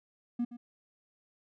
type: tone with echo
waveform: triangle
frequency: 239.7 Hz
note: A#3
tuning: 48 cents sharp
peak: -25 dBFS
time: 0.39-0.45 s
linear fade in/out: 10 ms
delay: 120 ms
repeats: 1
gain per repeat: -15 dB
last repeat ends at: 0.57 s
effects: tanh soft clip ceiling -24 dBFS